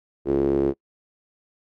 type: tone with band-pass filter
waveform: sawtooth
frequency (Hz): 69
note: C#2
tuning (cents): -7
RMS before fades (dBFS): -21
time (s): 0.25-0.74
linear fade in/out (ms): 50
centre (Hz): 370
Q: 6.2
effects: noise-tail reverb RT60 0.1 s tail -26 dB re dry